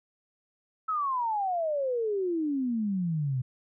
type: exponential sweep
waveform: sine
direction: down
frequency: 1315 to 123.47 Hz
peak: -26 dBFS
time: 0.88-3.42 s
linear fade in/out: 10 ms
effects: none